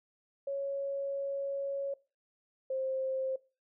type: tone pair in turn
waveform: sine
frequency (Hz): 554.4 / 527.4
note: C#5 / C5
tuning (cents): 0 / +14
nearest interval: minor second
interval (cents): 86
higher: first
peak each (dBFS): -32 / -31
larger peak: second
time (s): 0.47-1.94 / 2.7-3.36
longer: first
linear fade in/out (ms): 5
effects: noise-tail reverb RT60 0.3 s tail -20 dB re dry